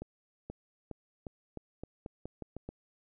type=accelerating click train; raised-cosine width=2 ms; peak=-27 dBFS; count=11; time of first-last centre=0.02-2.69 s; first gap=480 ms; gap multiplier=0.86; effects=none